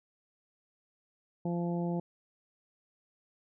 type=harmonic tone; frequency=172.6 Hz; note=F3; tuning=20 cents flat; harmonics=1 / 2 / 3 / 4 / 5; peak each=-31 / -37 / -41 / -43 / -45 dBFS; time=1.45-2 s; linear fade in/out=5 ms; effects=none